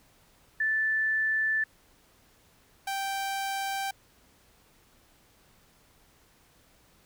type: tone pair in turn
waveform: sine / sawtooth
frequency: 1757 / 782.7 Hz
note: A6 / G5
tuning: -3 / -3 cents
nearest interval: octave + major second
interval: 1400 cents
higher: first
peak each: -24 / -26 dBFS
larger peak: first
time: 0.6-1.64 / 2.87-3.91 s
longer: neither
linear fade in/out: 5 ms
effects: pink hiss -62 dBFS RMS until 7.05 s